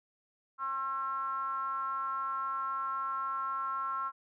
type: ring-modulated tone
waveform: triangle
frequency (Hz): 138.1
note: C#3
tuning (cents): -6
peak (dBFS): -27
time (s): 0.58-4.12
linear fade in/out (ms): 50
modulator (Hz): 1210
effects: none